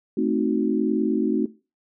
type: chord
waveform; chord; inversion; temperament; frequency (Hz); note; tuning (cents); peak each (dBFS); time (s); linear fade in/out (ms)
sine; A diminished seventh; none; equal; 220 / 261.6 / 311.1 / 370; A3 / C4 / Eb4 / Gb4; 0 / 0 / 0 / 0; -25; 0.17-1.46; 5
effects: noise-tail reverb RT60 0.3 s tail -18 dB re dry